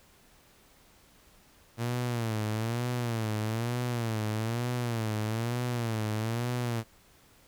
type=tone with vibrato; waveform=sawtooth; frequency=115 Hz; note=A#2; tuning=23 cents flat; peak=-25 dBFS; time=1.77-6.84 s; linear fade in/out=50 ms; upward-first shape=sine; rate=1.1 Hz; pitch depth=120 cents each way; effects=pink hiss -60 dBFS RMS until 7.47 s